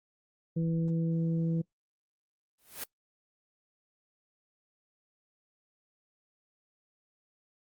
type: harmonic tone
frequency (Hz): 164.81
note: E3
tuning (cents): 0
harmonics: 1 / 2 / 3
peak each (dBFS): -27 / -38 / -41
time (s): 0.56-1.62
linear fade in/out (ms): 10
type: noise with exponential growth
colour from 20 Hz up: white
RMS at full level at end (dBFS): -34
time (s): 2.58-2.84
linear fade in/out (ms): 5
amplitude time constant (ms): 56
effects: noise-tail reverb RT60 0.1 s tail -24 dB re dry + Opus 32 kbps